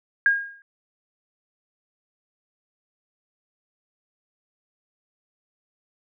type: tone with exponential decay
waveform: sine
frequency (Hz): 1625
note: G#6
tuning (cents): -38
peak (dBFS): -12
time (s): 0.26-0.62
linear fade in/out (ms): 1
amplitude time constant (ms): 78
effects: none